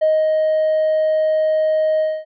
triangle tone with ADSR envelope, 625 Hz, D#5, 8 cents sharp, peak -8 dBFS, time 0.01-2.25 s, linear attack 20 ms, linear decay 220 ms, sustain -3 dB, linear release 250 ms, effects tanh soft clip ceiling -9 dBFS + resampled to 11025 Hz

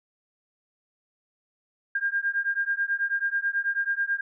sine beating tone pair, 1603 / 1612.2 Hz, G6 / G6, +38 / +48 cents, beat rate 9.2 Hz, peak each -27 dBFS, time 1.95-4.21 s, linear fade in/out 5 ms, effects none

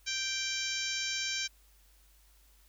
harmonic tone, 784 Hz, G5, in tune, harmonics 2 / 3 / 4 / 5 / 6 / 7 / 8 / 9, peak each -41 / -38 / -40 / -40 / -43 / -39 / -40 / -46 dBFS, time 0.06-1.48 s, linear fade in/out 20 ms, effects added 50 Hz sine -61 dBFS peak until 2.68 s + white hiss -66 dBFS RMS until 2.68 s

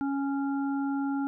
harmonic tone, 277.2 Hz, C#4, in tune, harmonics 1 / 3 / 5, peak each -27 / -37 / -41 dBFS, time 0.01-1.27 s, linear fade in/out 0 ms, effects none

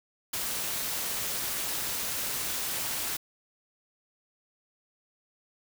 white noise with amplitude modulation, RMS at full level -30 dBFS, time 0.33-3.17 s, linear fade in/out 5 ms, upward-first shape sine, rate 260 Hz, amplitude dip 50%, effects none

